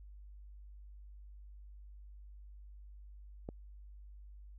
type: click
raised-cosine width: 2 ms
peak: -28 dBFS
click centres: 3.489 s
effects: added 50 Hz sine -50 dBFS peak until 4.58 s